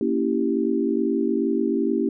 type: chord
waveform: sine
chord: A# diminished seventh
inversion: none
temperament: equal with one note detuned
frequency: 233.1 / 279.8 / 329.6 / 392 Hz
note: A#3 / C#4 / E4 / G4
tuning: 0 / +16 / 0 / 0 cents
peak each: -25 dBFS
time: 0.01-2.09 s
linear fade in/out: 2 ms
effects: none